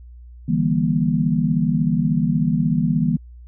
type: chord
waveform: sine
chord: E half-diminished seventh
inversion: third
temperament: just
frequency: 148.33 / 164.81 / 197.78 / 237.3 Hz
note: D3 / E3 / G3 / Bb3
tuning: +18 / 0 / +16 / +31 cents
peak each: -23 / -20 / -23 / -21 dBFS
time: 0.48-3.17 s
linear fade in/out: 10 ms
effects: added 60 Hz sine -38 dBFS peak until 3.47 s